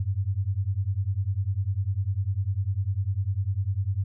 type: beating tone pair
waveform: sine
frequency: 92.5 / 102.5 Hz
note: F#2 / G#2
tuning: 0 / -22 cents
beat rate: 10 Hz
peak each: -27 dBFS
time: 0-4.04 s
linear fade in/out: 5 ms
effects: none